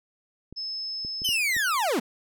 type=clicks; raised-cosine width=3 ms; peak=-28 dBFS; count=5; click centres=0.526 / 1.049 / 1.219 / 1.29 / 1.566 s
type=tone; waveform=sine; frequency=5220 Hz; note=E8; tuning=18 cents flat; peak=-30 dBFS; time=0.56-1.39 s; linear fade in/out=20 ms
type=linear sweep; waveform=40% pulse; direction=down; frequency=3136 to 189.7 Hz; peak=-22 dBFS; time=1.24-2 s; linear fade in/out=10 ms
effects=none